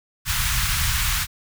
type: band-stop noise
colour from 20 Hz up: pink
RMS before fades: -22 dBFS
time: 0.25-1.27 s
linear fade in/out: 50 ms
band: 130 to 1200 Hz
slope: 24 dB/octave
effects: none